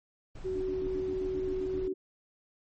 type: noise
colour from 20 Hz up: brown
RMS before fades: -42 dBFS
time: 0.35-1.88 s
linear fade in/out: 5 ms
type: tone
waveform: sine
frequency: 375 Hz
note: F#4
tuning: 23 cents sharp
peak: -30 dBFS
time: 0.44-1.94 s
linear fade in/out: 20 ms
type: tone bursts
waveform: sine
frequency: 293.7 Hz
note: D4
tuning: in tune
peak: -37 dBFS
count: 11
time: 0.55-1.928 s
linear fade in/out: 2 ms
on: 58 ms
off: 74 ms
effects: MP3 32 kbps